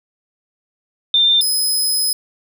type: tone pair in turn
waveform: sine / 20% pulse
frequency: 3593 / 5071 Hz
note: A7 / D#8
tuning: +36 / +32 cents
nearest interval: tritone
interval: 596 cents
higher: second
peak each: -10 dBFS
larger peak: neither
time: 1.14-1.41 / 1.41-2.13 s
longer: second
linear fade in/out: 2 ms
effects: none